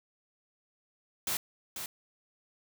white noise with echo, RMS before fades -32 dBFS, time 1.27-1.37 s, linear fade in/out 2 ms, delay 490 ms, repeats 1, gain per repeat -7 dB, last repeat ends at 1.86 s, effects none

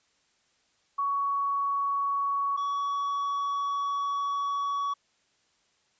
sine / triangle tone pair in turn, 1120 / 1128.4 Hz, C#6 / C#6, +18 / +30 cents, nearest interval unison, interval 12 cents, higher second, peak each -25 dBFS, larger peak neither, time 0.98-2.57 / 2.57-4.94 s, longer second, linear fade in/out 10 ms, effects white hiss -69 dBFS RMS until 5.99 s + resampled to 16000 Hz

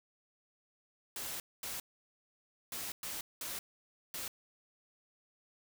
white noise bursts at uneven times, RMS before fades -41 dBFS, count 6, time 1.16-1.4 / 1.63-1.8 / 2.72-2.92 / 3.03-3.21 / 3.41-3.59 / 4.14-4.28 s, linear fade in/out 2 ms, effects none

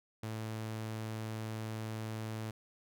sawtooth tone, 110 Hz, A2, in tune, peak -34 dBFS, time 0.23-2.51 s, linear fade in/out 5 ms, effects none

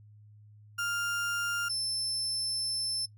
35% pulse tone pair in turn, 1400 / 5289 Hz, F6 / E8, +4 / +5 cents, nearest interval octave + major seventh, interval 2301 cents, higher second, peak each -28 dBFS, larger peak neither, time 0.78-1.69 / 1.69-3.06 s, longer second, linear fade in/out 10 ms, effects noise-tail reverb RT60 0.1 s tail -18 dB re dry + added 105 Hz sine -52 dBFS peak until 3.17 s

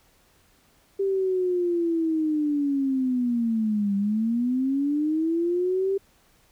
sine linear two-way sweep, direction down then up, 394.9 to 197 to 394.9 Hz, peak -21 dBFS, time 0.99-5.98 s, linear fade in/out 10 ms, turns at 3.96 s, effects pink hiss -61 dBFS RMS until 6.51 s

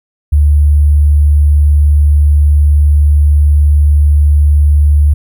sine tone with sample-and-hold, 73.42 Hz, D2, in tune, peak -4 dBFS, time 0.32-5.14 s, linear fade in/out 10 ms, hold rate 11025 Hz, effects none

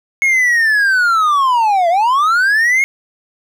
triangle linear two-way sweep, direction down then up, 2186 to 659.3 to 2186 Hz, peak -8 dBFS, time 0.22-2.84 s, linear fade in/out 0 ms, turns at 1.89 s, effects none

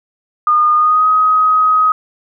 sine tone with pitch glide, 1220 to 1260.8 Hz, D#6 to D#6, -34 to +23 cents, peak -8 dBFS, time 0.47-1.92 s, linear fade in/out 2 ms, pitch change +57 cents, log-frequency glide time 0.75-1.07 s, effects none

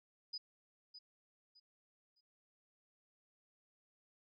sine tone with echo, 4971 Hz, D#8, 2 cents flat, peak -40 dBFS, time 0.33-0.38 s, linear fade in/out 10 ms, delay 610 ms, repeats 3, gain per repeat -11 dB, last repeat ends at 2.21 s, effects none

